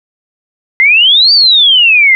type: exponential two-way sweep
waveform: sine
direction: up then down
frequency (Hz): 2040 to 4699 to 2040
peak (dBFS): -3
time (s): 0.8-2.15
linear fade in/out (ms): 0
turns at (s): 1.33
effects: none